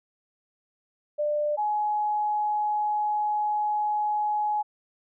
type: tone pair in turn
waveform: sine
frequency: 595 / 841.5 Hz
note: D5 / G#5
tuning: +22 / +23 cents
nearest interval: tritone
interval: 601 cents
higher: second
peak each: -23 dBFS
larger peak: neither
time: 1.18-1.57 / 1.57-4.63 s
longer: second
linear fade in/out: 20 ms
effects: none